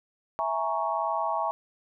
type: chord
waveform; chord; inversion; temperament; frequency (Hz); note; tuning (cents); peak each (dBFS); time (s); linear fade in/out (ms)
sine; A# half-diminished seventh; second; equal; 659.3 / 830.6 / 932.3 / 1108.7; E5 / G#5 / A#5 / C#6; 0 / 0 / 0 / 0; -31; 0.39-1.51; 0
effects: none